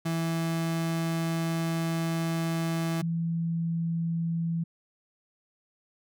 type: tone pair in turn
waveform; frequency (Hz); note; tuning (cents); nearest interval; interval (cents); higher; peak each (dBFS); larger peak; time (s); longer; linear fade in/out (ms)
35% pulse / sine; 164.81 / 166.53; E3 / E3; 0 / +18; unison; 18; second; -25 / -26; first; 0.05-3.02 / 3.02-4.64; first; 10
effects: none